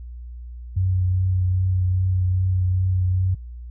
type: tone with vibrato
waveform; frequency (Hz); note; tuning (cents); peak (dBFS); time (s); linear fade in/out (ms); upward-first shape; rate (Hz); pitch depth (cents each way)
sine; 92.5; F#2; 0; -17; 0.76-3.35; 10; triangle; 2.5; 22
effects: added 60 Hz sine -33 dBFS peak until 3.7 s